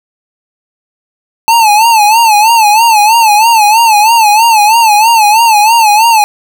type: tone with vibrato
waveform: square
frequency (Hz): 878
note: A5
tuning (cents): -4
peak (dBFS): -4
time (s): 1.48-6.24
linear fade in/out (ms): 0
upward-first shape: sine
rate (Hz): 3.1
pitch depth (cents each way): 110
effects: none